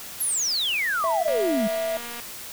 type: exponential sweep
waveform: sine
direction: down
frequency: 11840 to 196 Hz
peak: -22 dBFS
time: 0.2-1.68 s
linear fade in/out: 10 ms
type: tone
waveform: triangle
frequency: 659.3 Hz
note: E5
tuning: in tune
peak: -22 dBFS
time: 1.04-1.97 s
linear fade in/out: 0 ms
type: click train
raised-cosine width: 0.3 ms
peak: -22 dBFS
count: 219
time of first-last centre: 1.28-2.2 s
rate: 237 Hz
effects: white hiss -38 dBFS RMS until 2.52 s